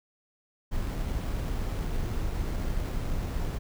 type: noise with sample-and-hold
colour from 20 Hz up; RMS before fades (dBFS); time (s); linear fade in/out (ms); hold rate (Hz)
brown; -30; 0.71-3.59; 20; 6300
effects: none